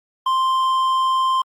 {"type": "tone with hard clipping", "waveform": "triangle", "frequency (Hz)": 1046.5, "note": "C6", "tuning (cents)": 0, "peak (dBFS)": -17, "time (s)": [0.26, 1.42], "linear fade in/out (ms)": 5, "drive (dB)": 9, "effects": ["Opus 32 kbps"]}